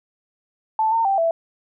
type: tone with pitch steps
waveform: sine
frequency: 878 / 910 / 783 / 663 Hz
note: A5 / A#5 / G5 / E5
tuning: -4 / -42 / -2 / +10 cents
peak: -16 dBFS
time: 0.79-1.31 s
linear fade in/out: 2 ms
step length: 130 ms
effects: none